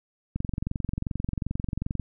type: click train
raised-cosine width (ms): 5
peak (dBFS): -16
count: 38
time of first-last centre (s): 0.36-1.997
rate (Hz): 22.6
effects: none